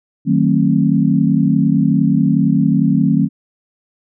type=chord; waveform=sine; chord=D# diminished seventh; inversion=none; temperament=just; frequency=155.56 / 186.68 / 224 / 268.8 Hz; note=D#3 / F#3 / A3 / C4; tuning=0 / +16 / +31 / +47 cents; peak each=-16 dBFS; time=0.25-3.29 s; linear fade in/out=50 ms; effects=none